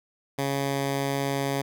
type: tone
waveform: 10% pulse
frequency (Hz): 138.59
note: C#3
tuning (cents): 0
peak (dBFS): -17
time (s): 0.38-1.62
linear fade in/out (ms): 10
effects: none